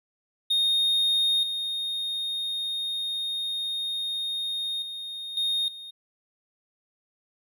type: tone with level steps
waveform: triangle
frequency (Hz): 3698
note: A#7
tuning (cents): -15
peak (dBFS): -19 / -26 / -32 / -22 / -37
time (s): 0.5-5.91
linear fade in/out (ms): 10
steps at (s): 1.43 / 4.82 / 5.37 / 5.68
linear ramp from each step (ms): 2
effects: none